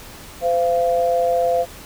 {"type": "tone pair together", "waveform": "sine", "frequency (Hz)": [513, 687.3], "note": ["C5", "F5"], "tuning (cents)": [-34, -28], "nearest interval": "perfect fourth", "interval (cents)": 506, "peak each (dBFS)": -18, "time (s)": [0.41, 1.66], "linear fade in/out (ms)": 50, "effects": ["pink hiss -39 dBFS RMS until 1.85 s"]}